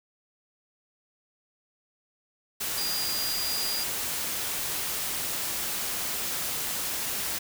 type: tone in noise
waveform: sine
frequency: 4832 Hz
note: D8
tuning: 48 cents sharp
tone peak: -30 dBFS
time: 2.77-3.84 s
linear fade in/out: 10 ms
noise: white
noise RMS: -31 dBFS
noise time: 2.6-7.39 s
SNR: -2 dB
effects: none